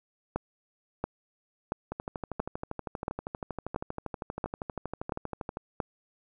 two click trains, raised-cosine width 1 ms, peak -15 / -20 dBFS, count 9 / 47, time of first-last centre 0.36-5.802 / 1.92-5.571 s, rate 1.47 / 12.6 Hz, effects none

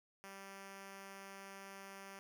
5% pulse tone, 195.6 Hz, G3, 4 cents flat, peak -39 dBFS, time 0.24-2.19 s, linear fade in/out 0 ms, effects none

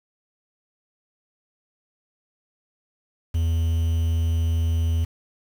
triangle tone with quantisation, 82.41 Hz, E2, in tune, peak -17 dBFS, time 3.34-5.05 s, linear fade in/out 10 ms, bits 7, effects none

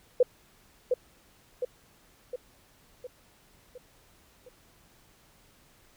sine tone with echo, 500 Hz, B4, 21 cents sharp, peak -16 dBFS, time 0.2-0.23 s, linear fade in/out 5 ms, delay 710 ms, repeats 6, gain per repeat -5 dB, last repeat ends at 4.49 s, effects pink hiss -61 dBFS RMS until 5.96 s

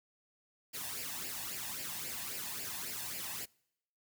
white noise with flanger, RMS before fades -41 dBFS, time 0.73-3.46 s, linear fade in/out 20 ms, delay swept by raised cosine 0.4 to 1.16 ms, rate 3.7 Hz, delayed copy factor +0.65, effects noise-tail reverb RT60 0.8 s tail -26 dB re dry + high-pass 80 Hz 12 dB/octave

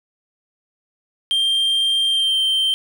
triangle tone with pitch glide, 3177 to 3131 Hz, G7 to G7, +23 to -3 cents, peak -14 dBFS, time 1.31-2.74 s, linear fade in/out 0 ms, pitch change -26 cents, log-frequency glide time 2.07-2.39 s, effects none

